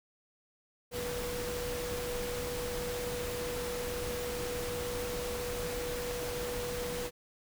sine tone in noise, 487.9 Hz, B4, 21 cents flat, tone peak -36 dBFS, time 0.91-7.11 s, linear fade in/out 50 ms, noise pink, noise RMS -39 dBFS, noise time 0.91-7.11 s, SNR 0 dB, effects none

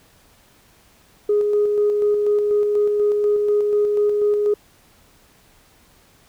sine tone with tremolo, 415.3 Hz, G#4, in tune, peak -13 dBFS, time 1.29-4.54 s, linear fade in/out 5 ms, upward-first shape square, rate 4.1 Hz, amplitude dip 30%, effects tanh soft clip ceiling -10 dBFS + pink hiss -54 dBFS RMS until 6.28 s

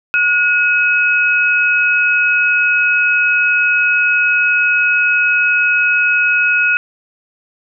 sine tone pair together, 1448 / 2549 Hz, F#6 / D#7, -38 / +41 cents, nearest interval minor seventh, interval 979 cents, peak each -13 dBFS, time 0.14-6.77 s, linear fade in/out 0 ms, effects none

